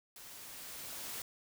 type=noise with level ramp; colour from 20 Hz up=white; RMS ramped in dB=-52 to -42 dBFS; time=0.16-1.22 s; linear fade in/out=2 ms; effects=none